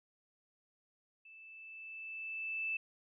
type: tone with level ramp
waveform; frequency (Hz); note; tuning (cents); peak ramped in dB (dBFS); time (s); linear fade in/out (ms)
sine; 2637; E7; 0; -54 to -33; 1.25-2.77; 5
effects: none